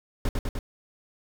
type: noise with echo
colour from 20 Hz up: brown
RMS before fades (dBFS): -24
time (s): 0.25-0.29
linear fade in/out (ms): 2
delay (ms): 100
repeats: 3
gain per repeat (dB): -2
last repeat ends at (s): 0.59
effects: none